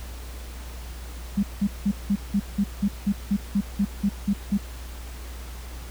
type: tone bursts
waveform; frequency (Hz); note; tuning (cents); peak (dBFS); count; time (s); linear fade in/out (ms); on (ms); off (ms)
sine; 201.1; G3; +44; -18; 14; 1.37-4.578; 10; 62; 180
effects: added 60 Hz sine -35 dBFS peak until 5.9 s + pink hiss -44 dBFS RMS until 5.9 s